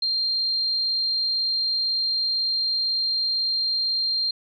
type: tone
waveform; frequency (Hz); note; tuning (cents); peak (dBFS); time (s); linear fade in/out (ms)
sine; 4186; C8; 0; -21; 0.02-4.31; 5
effects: none